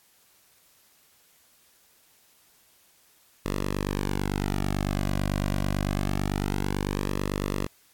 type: tone with flanger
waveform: sawtooth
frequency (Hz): 49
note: G1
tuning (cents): 0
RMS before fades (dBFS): -28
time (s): 3.45-7.67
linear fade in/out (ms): 10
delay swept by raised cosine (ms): 1.3 to 2.3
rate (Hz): 0.25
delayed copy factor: -0.85
effects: white hiss -61 dBFS RMS until 7.93 s + AAC 64 kbps